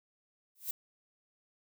violet noise with exponential growth, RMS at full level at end -31 dBFS, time 0.55-0.71 s, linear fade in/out 5 ms, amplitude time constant 33 ms, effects none

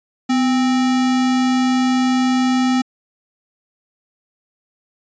sine tone with sample-and-hold, 253 Hz, B3, 42 cents sharp, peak -13 dBFS, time 0.29-2.82 s, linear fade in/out 10 ms, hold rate 1050 Hz, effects resampled to 16000 Hz

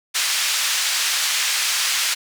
white band-pass noise, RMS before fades -21 dBFS, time 0.14-2.15 s, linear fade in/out 20 ms, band 1500 to 6400 Hz, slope 12 dB/octave, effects none

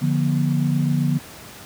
sine chord, B diminished, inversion first, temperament equal with one note detuned, 146.83 / 174.61 / 240.9 Hz, D3 / F3 / B3, 0 / 0 / -43 cents, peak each -19 / -23 / -23 dBFS, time 0.01-1.19 s, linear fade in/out 20 ms, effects pink hiss -40 dBFS RMS until 1.65 s + high-pass 80 Hz 12 dB/octave

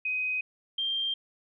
sine tone pair in turn, 2512 / 3177 Hz, D#7 / G7, +16 / +23 cents, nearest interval major third, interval 407 cents, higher second, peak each -27 dBFS, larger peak neither, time 0.05-0.41 / 0.78-1.14 s, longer neither, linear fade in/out 5 ms, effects none

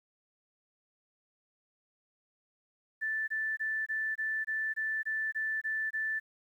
sine tone bursts, 1760 Hz, A6, in tune, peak -30 dBFS, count 11, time 3.01-6.2 s, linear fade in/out 20 ms, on 270 ms, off 22 ms, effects 11-bit

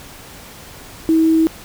sine tone with quantisation, 321.8 Hz, E4, 42 cents flat, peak -10 dBFS, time 1.09-1.47 s, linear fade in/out 0 ms, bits 6, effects pink hiss -38 dBFS RMS until 1.64 s

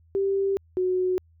sine tone pair in turn, 392 / 367.8 Hz, G4 / F#4, 0 / -10 cents, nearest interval minor second, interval 110 cents, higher first, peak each -21 / -21 dBFS, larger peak neither, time 0.15-0.57 / 0.77-1.18 s, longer first, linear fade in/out 0 ms, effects added 82 Hz sine -55 dBFS peak until 1.4 s

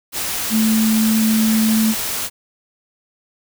sine tone in noise, 220 Hz, A3, in tune, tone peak -13 dBFS, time 0.5-1.95 s, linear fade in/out 50 ms, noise white, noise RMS -23 dBFS, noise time 0.12-2.3 s, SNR +7 dB, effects none

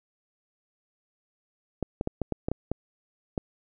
clicks, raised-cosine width 2 ms, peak -14 dBFS, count 9, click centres 1.827 / 2.011 / 2.074 / 2.217 / 2.323 / 2.485 / 2.516 / 2.716 / 3.378 s, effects none

